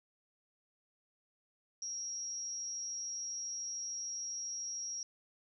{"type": "tone with amplitude modulation", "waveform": "sine", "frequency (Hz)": 5640, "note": "F8", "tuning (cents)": 16, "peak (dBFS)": -35, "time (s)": [1.82, 5.03], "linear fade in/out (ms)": 2, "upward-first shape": "sine", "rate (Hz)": 213, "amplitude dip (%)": 65, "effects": []}